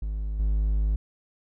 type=tone with level steps; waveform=triangle; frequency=52 Hz; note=G#1; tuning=3 cents sharp; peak=-25 / -19 dBFS; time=0.02-0.96 s; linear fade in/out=5 ms; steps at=0.39 s; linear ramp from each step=5 ms; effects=none